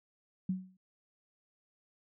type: tone with exponential decay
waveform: sine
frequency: 186.5 Hz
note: F#3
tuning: 14 cents sharp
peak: -27 dBFS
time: 0.49-0.77 s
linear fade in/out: 5 ms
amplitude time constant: 59 ms
effects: none